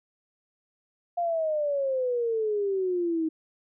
sine exponential sweep, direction down, 704 to 314.4 Hz, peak -24 dBFS, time 1.17-3.29 s, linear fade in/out 10 ms, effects none

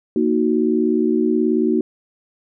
sine chord, D# minor, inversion second, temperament equal, 233.1 / 311.1 / 370 Hz, A#3 / D#4 / F#4, 0 / 0 / 0 cents, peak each -19 dBFS, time 0.16-1.81 s, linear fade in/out 2 ms, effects none

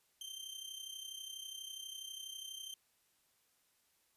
sawtooth tone with amplitude modulation, 3136 Hz, G7, in tune, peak -39 dBFS, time 0.21-2.74 s, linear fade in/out 2 ms, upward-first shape sine, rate 32.2 Hz, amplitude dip 65%, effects white hiss -75 dBFS RMS until 4.16 s + resampled to 32000 Hz

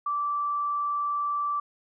sine tone, 1165 Hz, D6, 14 cents flat, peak -25 dBFS, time 0.06-1.6 s, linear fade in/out 5 ms, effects none

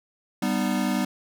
square chord, G augmented, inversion none, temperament equal with one note detuned, 196 / 246.9 / 305.1 Hz, G3 / B3 / D#4, 0 / 0 / -34 cents, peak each -27 / -27 / -30 dBFS, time 0.42-1.05 s, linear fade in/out 5 ms, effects none

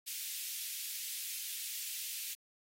white high-pass noise, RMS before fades -41 dBFS, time 0.06-2.35 s, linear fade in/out 20 ms, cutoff 2300 Hz, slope 24 dB/octave, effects AAC 48 kbps

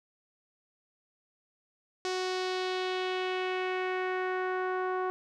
sawtooth tone with low-pass filter sweep, 370 Hz, F#4, in tune, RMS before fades -32 dBFS, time 2.05-5.1 s, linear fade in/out 0 ms, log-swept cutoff 5600 to 1200 Hz, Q 1.9, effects none

